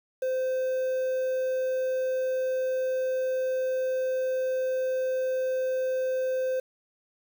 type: tone with quantisation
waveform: triangle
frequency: 517 Hz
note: C5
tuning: 21 cents flat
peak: -23 dBFS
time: 0.22-6.6 s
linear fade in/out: 5 ms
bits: 8
effects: none